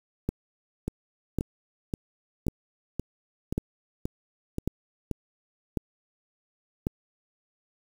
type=two click trains; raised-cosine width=3 ms; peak=-13 / -16 dBFS; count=7 / 9; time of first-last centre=0.29-6.869 / 0.88-5.113 s; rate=0.912 / 1.89 Hz; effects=7-bit